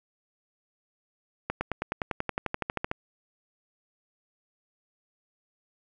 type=accelerating click train; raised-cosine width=0.5 ms; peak=-13 dBFS; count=17; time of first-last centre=1.5-2.914 s; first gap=110 ms; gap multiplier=0.97; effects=none